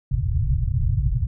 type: low-pass noise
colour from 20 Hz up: white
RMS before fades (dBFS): -21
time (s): 0.11-1.27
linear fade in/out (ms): 5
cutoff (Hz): 140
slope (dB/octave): 96
effects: none